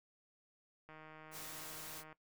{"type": "click train", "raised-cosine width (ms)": 0.5, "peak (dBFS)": -40, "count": 194, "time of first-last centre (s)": [0.89, 2.127], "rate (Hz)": 156}
{"type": "noise", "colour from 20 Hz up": "white", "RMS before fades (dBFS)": -49, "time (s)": [1.31, 2.04], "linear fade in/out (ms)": 50}
{"effects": ["noise-tail reverb RT60 0.1 s tail -18 dB re dry"]}